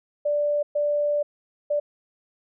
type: tone bursts at uneven times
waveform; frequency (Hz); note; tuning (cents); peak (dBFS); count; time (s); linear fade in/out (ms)
sine; 587; D5; -1; -20; 3; 0.25-0.63 / 0.75-1.23 / 1.7-1.8; 10
effects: none